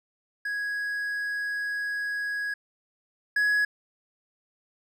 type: tone pair in turn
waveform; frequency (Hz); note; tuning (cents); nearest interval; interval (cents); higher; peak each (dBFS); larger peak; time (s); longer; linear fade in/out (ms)
triangle; 1661.2 / 1676.6; G#6 / G#6; 0 / +16; unison; 16; second; -26 / -19; second; 0.45-2.54 / 3.36-3.65; first; 5
effects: none